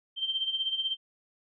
sine tone with tremolo, 3136 Hz, G7, in tune, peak -25 dBFS, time 0.16-0.97 s, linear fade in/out 50 ms, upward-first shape sine, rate 16 Hz, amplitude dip 70%, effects none

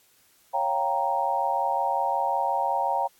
sine chord, G half-diminished seventh, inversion second, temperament equal, 554.4 / 698.5 / 784 / 932.3 Hz, Db5 / F5 / G5 / Bb5, 0 / 0 / 0 / 0 cents, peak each -31 / -30 / -27 / -26 dBFS, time 0.53-3.08 s, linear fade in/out 20 ms, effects white hiss -61 dBFS RMS until 3.19 s + AAC 64 kbps

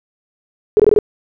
sine tone bursts, 423.5 Hz, G#4, 34 cents sharp, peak -6 dBFS, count 5, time 0.77-0.988 s, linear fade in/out 0 ms, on 26 ms, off 22 ms, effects none

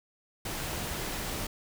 pink noise, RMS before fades -35 dBFS, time 0.45-1.47 s, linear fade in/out 5 ms, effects none

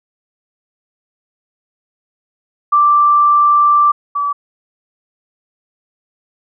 sine tone pair in turn, 1174.7 / 1150.5 Hz, D6 / D6, 0 / -36 cents, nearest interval unison, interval 36 cents, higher first, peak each -7 / -14 dBFS, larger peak first, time 2.72-3.92 / 4.15-4.33 s, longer first, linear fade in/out 10 ms, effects none

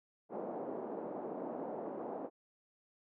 white band-pass noise, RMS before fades -42 dBFS, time 0.29-2.3 s, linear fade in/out 50 ms, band 220 to 710 Hz, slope 24 dB/octave, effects none

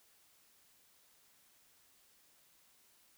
silence, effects white hiss -68 dBFS RMS until 3.17 s

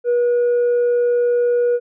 sine tone with tanh clipping, 482.8 Hz, B4, 39 cents flat, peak -14 dBFS, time 0.04-1.8 s, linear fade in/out 50 ms, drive 1 dB, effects none

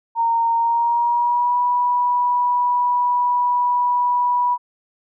sine tone with pitch glide, 923 to 977.9 Hz, A#5 to B5, -17 to -17 cents, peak -15 dBFS, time 0.15-4.58 s, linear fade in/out 50 ms, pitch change +100 cents, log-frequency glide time 0.55-1.58 s, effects none

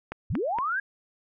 click train, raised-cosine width 0.5 ms, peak -18 dBFS, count 3, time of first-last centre 0.12-0.586 s, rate 4.29 Hz
sine linear sweep, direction up, 56.5 to 1661.2 Hz, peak -25 dBFS, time 0.3-0.8 s, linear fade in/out 5 ms
effects none

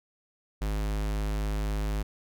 square tone, 51.91 Hz, G#1, in tune, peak -28 dBFS, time 0.61-2.03 s, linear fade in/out 10 ms, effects none

